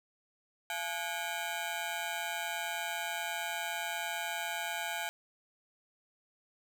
15% pulse ring-modulated tone, 772 Hz, G5, 27 cents flat, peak -25 dBFS, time 0.7-5.09 s, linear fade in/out 0 ms, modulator 84.7 Hz, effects none

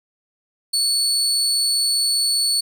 30% pulse tone, 4435 Hz, C#8, in tune, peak -14 dBFS, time 0.73-2.61 s, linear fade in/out 10 ms, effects none

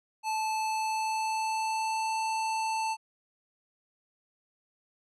square tone with pitch glide, 873 to 885.2 Hz, A5 to A5, -14 to +10 cents, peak -29 dBFS, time 0.23-2.97 s, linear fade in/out 50 ms, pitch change +24 cents, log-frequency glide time 0.48-2.18 s, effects resampled to 24000 Hz

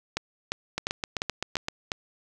two click trains, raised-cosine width 0.2 ms, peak -10 / -11 dBFS, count 6 / 8, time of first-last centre 0.17-1.918 / 0.78-1.684 s, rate 2.86 / 7.74 Hz, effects none

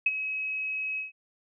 sine tone with ADSR envelope, 2556 Hz, D#7, 46 cents sharp, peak -18 dBFS, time 0.06-1.12 s, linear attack 5 ms, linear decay 34 ms, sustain -11 dB, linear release 140 ms, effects none

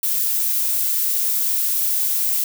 violet noise, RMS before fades -20 dBFS, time 0.03-2.44 s, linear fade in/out 2 ms, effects none

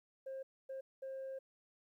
sine tone bursts at uneven times, 533 Hz, C5, 32 cents sharp, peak -40 dBFS, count 3, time 0.26-0.43 / 0.69-0.81 / 1.02-1.39 s, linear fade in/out 10 ms, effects tanh soft clip ceiling -40 dBFS + 13-bit

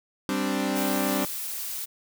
sawtooth chord, G suspended fourth, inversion none, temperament equal, 196 / 261.6 / 293.7 Hz, G3 / C4 / D4, 0 / 0 / 0 cents, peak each -25 dBFS, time 0.29-1.25 s, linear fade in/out 0 ms
blue noise, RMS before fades -33 dBFS, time 0.75-1.86 s, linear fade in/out 20 ms
effects none

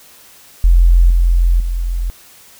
sine tone with level steps, 43.2 Hz, F1, 18 cents flat, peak -5 / -8 / -15 dBFS, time 0.64-2.1 s, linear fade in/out 0 ms, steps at 1.1 / 1.6 s, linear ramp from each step 2 ms, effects white hiss -43 dBFS RMS until 2.59 s

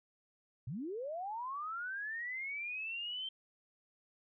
sine linear sweep, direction up, 103.83 to 3136 Hz, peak -38 dBFS, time 0.67-3.29 s, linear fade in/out 5 ms, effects none

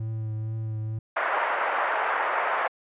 triangle tone with vibrato, 110 Hz, A2, in tune, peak -26 dBFS, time 0-0.99 s, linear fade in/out 5 ms, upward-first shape triangle, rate 2.2 Hz, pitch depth 24 cents each way
pink band-pass noise, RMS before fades -26 dBFS, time 1.16-2.68 s, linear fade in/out 10 ms, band 620 to 1900 Hz, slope 24 dB/octave
effects resampled to 8000 Hz

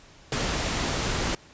pink noise, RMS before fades -27 dBFS, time 0.32-1.35 s, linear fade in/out 2 ms, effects pink hiss -52 dBFS RMS until 1.53 s + resampled to 16000 Hz

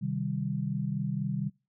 sine chord, C minor, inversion none, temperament equal with one note detuned, 131.57 / 155.56 / 196 Hz, C3 / Eb3 / G3, +10 / 0 / 0 cents, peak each -33 dBFS, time 0.01-1.5 s, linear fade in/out 20 ms, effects noise-tail reverb RT60 0.3 s tail -25 dB re dry

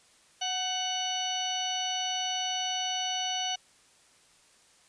harmonic tone with a mistuned harmonic, 740 Hz, F#5, in tune, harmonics 1 / 2 / 3 / 4 / 5 / 6 / 8, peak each -34 / -44 / -44 / -32 / -42 / -42 / -37 dBFS, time 0.41-3.56 s, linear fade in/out 10 ms, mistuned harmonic 2, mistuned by +46 cents, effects white hiss -61 dBFS RMS until 4.88 s + resampled to 22050 Hz

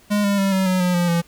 square tone with pitch steps, 206.6 / 201 / 195.46 / 190.11 / 184.91 / 179.86 / 174.94 / 170.15 Hz, G#3 / G3 / G3 / F#3 / F#3 / F#3 / F3 / F3, -9 / +44 / -5 / +47 / -1 / -49 / +3 / -45 cents, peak -17 dBFS, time 0.1-1.22 s, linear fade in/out 20 ms, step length 140 ms, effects pink hiss -52 dBFS RMS until 1.27 s

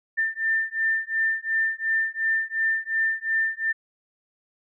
sine beating tone pair, 1790 / 1792.8 Hz, A6 / A6, +29 / +32 cents, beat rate 2.8 Hz, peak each -25 / -25 dBFS, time 0.17-3.73 s, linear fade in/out 20 ms, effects none

